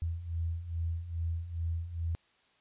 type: beating tone pair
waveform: sine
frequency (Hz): 81.8 / 84.2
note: E2 / E2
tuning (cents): -13 / +37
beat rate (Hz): 2.4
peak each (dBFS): -38 / -33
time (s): 0.02-2.15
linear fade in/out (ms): 0
effects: white hiss -68 dBFS RMS until 2.6 s + resampled to 8000 Hz